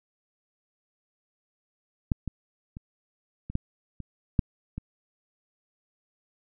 clicks, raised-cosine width 5 ms, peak -11 / -19 / -26 / -24 / -13 / -25 / -8 / -21 dBFS, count 8, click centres 2.118 / 2.277 / 2.769 / 3.5 / 3.554 / 4.003 / 4.392 / 4.78 s, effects none

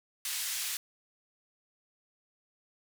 white band-pass noise, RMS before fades -35 dBFS, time 0.25-0.77 s, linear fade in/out 2 ms, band 1900 to 12000 Hz, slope 12 dB/octave, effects none

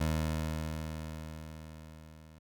20% pulse tone with level ramp, 78.6 Hz, D#2, 18 cents sharp, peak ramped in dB -23 to -48 dBFS, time 0-2.39 s, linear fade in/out 10 ms, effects none

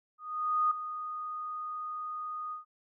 sine tone with ADSR envelope, 1237 Hz, D#6, 10 cents flat, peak -23 dBFS, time 0.18-2.65 s, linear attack 530 ms, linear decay 5 ms, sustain -12 dB, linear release 130 ms, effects none

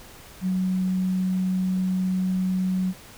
sine tone, 185.8 Hz, F#3, 7 cents sharp, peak -21 dBFS, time 0.41-2.94 s, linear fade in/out 50 ms, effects pink hiss -46 dBFS RMS until 3.17 s

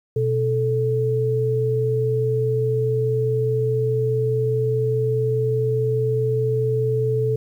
sine tone pair together, 123.47 / 437.6 Hz, B2 / A4, 0 / -9 cents, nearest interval octave + minor seventh, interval 2191 cents, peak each -21 / -20 dBFS, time 0.16-7.36 s, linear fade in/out 5 ms, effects 9-bit

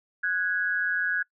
sine tone pair together, 1476 / 1656.8 Hz, F#6 / G#6, -5 / -5 cents, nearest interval major second, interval 200 cents, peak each -27 / -26 dBFS, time 0.23-1.23 s, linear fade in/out 10 ms, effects noise-tail reverb RT60 0.1 s tail -23 dB re dry

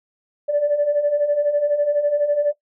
sine beating tone pair, 575 / 587 Hz, D5 / D5, -37 / -1 cents, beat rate 12 Hz, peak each -22 / -16 dBFS, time 0.48-2.53 s, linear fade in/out 20 ms, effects noise-tail reverb RT60 0.1 s tail -18 dB re dry + tanh soft clip ceiling -10 dBFS

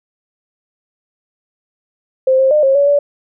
sine tone with pitch steps, 523 / 531 / 604 / 539 / 567 / 575 Hz, C5 / C5 / D5 / C#5 / C#5 / D5, -1 / +25 / +48 / -49 / +39 / -37 cents, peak -8 dBFS, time 2.27-2.99 s, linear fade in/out 5 ms, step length 120 ms, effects none

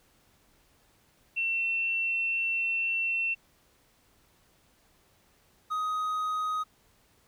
sine / triangle tone pair in turn, 2701 / 1253.9 Hz, E7 / D#6, +42 / +13 cents, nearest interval octave + minor second, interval 1329 cents, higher first, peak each -26 dBFS, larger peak neither, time 1.36-3.35 / 5.7-6.64 s, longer first, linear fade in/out 20 ms, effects pink hiss -65 dBFS RMS until 7.27 s

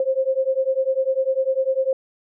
sine beating tone pair, 524 / 534 Hz, C5 / C5, +2 / +35 cents, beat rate 10 Hz, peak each -21 dBFS, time 0-1.93 s, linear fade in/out 2 ms, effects none

